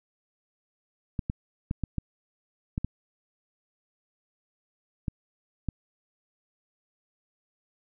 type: clicks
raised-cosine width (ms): 5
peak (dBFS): -16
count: 9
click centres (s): 1.192 / 1.299 / 1.711 / 1.837 / 1.983 / 2.779 / 2.846 / 5.082 / 5.687
effects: none